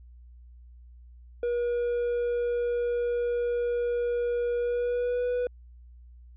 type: tone with pitch glide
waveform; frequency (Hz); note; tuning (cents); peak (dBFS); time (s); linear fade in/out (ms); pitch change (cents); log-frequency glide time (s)
triangle; 480 to 491.8; B4 to B4; -49 to -7; -23; 1.43-5.47; 2; +42; 4.58-5.25
effects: added 60 Hz sine -47 dBFS peak until 6.36 s + resampled to 8000 Hz